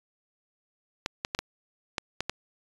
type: clicks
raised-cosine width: 0.2 ms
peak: -11 dBFS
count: 7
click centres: 1.061 / 1.249 / 1.349 / 1.39 / 1.982 / 2.206 / 2.296 s
effects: resampled to 24000 Hz